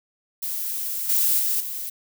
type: noise with level steps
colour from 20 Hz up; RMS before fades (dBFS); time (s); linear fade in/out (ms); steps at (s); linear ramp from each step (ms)
violet; -28 / -20 / -23 / -31; 0.42-1.9; 10; 1.09 / 1.39 / 1.6; 5
effects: none